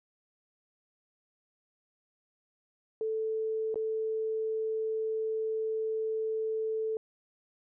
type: tone with dropouts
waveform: sine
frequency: 440 Hz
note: A4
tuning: in tune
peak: -29 dBFS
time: 3.01-6.97 s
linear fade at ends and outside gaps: 1 ms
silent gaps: 3.743-3.757 s
effects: none